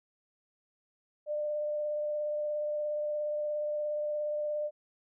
sine tone with vibrato, 598 Hz, D5, 31 cents sharp, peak -30 dBFS, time 1.26-4.71 s, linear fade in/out 50 ms, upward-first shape triangle, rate 17 Hz, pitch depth 15 cents each way, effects none

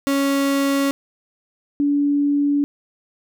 35% pulse / sine tone pair in turn, 277.2 / 287 Hz, C#4 / D4, 0 / -40 cents, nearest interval minor second, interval 60 cents, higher second, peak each -15 dBFS, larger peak neither, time 0.07-0.91 / 1.8-2.64 s, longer neither, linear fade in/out 0 ms, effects none

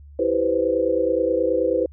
sine chord, C major seventh, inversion first, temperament equal, 329.6 / 392 / 493.9 / 523.3 Hz, E4 / G4 / B4 / C5, 0 / 0 / 0 / 0 cents, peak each -25 / -26 / -21 / -23 dBFS, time 0.19-1.86 s, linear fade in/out 5 ms, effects added 72 Hz sine -41 dBFS peak until 1.92 s

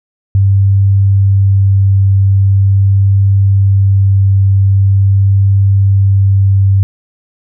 sine tone with vibrato, 98 Hz, G2, in tune, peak -5 dBFS, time 0.35-6.83 s, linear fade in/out 0 ms, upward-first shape triangle, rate 0.43 Hz, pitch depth 8 cents each way, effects none

